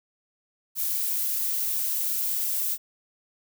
violet noise, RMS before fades -27 dBFS, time 0.75-2.78 s, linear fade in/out 50 ms, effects none

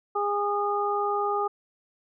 harmonic tone, 409.1 Hz, G#4, 26 cents flat, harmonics 1 / 2 / 3, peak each -28 / -28 / -28 dBFS, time 0.15-1.48 s, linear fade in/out 10 ms, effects none

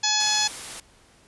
harmonic tone, 849 Hz, G#5, 38 cents sharp, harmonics 1 / 2 / 3 / 4 / 5 / 6 / 7 / 8, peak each -29 / -31 / -32 / -27 / -27 / -27 / -29 / -28 dBFS, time 0.03-0.48 s, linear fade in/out 10 ms
white noise, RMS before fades -36 dBFS, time 0.2-0.8 s, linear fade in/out 2 ms
effects pink hiss -56 dBFS RMS until 1.27 s + resampled to 24000 Hz

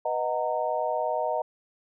sine chord, B major seventh, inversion none, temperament equal with one note detuned, 493.9 / 622.3 / 740 / 922.2 Hz, B4 / D#5 / F#5 / A#5, 0 / 0 / 0 / -19 cents, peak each -33 / -28 / -31 / -31 dBFS, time 0.05-1.42 s, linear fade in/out 5 ms, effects none

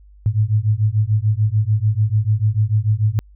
sine beating tone pair, 103.83 / 110.63 Hz, G#2 / A2, 0 / +10 cents, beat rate 6.8 Hz, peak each -17 dBFS, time 0.26-3.19 s, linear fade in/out 0 ms, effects added 50 Hz sine -43 dBFS peak until 3.35 s

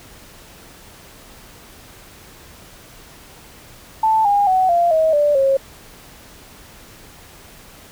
sine tone with pitch steps, 880 / 811.6 / 748.6 / 690.4 / 636.8 / 587.3 / 541.7 Hz, A5 / G#5 / F#5 / F5 / D#5 / D5 / C#5, 0 / -40 / +20 / -20 / +40 / 0 / -40 cents, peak -12 dBFS, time 4.03-5.57 s, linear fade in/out 5 ms, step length 220 ms, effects pink hiss -43 dBFS RMS until 7.91 s

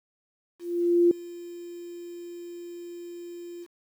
sine tone with ADSR envelope, 346.6 Hz, F4, 13 cents flat, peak -15 dBFS, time 0.59-3.67 s, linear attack 520 ms, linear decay 3 ms, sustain -22 dB, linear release 44 ms, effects 9-bit

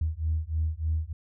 sine beating tone pair, 77.7 / 81 Hz, D#2 / E2, -2 / -30 cents, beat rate 3.3 Hz, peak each -28 dBFS, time 0.01-1.13 s, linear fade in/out 5 ms, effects tanh soft clip ceiling -18 dBFS

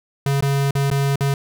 square tone with dropouts, 139.1 Hz, C#3, 6 cents sharp, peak -17 dBFS, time 0.26-1.34 s, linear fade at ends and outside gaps 2 ms, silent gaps 0.408-0.424 / 0.709-0.752 / 0.902-0.913 / 1.158-1.207 s, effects none

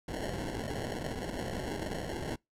violet noise with sample-and-hold, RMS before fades -37 dBFS, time 0.08-2.36 s, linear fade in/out 5 ms, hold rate 1225 Hz, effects noise-tail reverb RT60 0.2 s tail -26 dB re dry + low-pass 11000 Hz 12 dB/octave

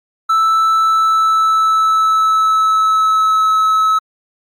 triangle tone with pitch glide, 1318.5 to 1293.6 Hz, E6 to E6, 0 to -33 cents, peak -8 dBFS, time 0.29-3.99 s, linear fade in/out 10 ms, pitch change -33 cents, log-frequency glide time 0.74-3.5 s, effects Opus 48 kbps

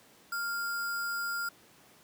sine tone with sample-and-hold, 1396.9 Hz, F6, in tune, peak -31 dBFS, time 0.32-1.49 s, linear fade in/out 5 ms, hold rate 6300 Hz, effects pink hiss -59 dBFS RMS until 2.03 s + high-pass 150 Hz 12 dB/octave

